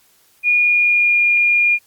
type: tone with pitch glide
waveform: sine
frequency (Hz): 2439 to 2418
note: D#7 to D7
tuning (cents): -35 to +50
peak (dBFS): -11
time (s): 0.43-1.79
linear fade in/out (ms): 50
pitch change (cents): -15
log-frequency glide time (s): 0.55-1.2
effects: white hiss -55 dBFS RMS until 1.86 s + Opus 48 kbps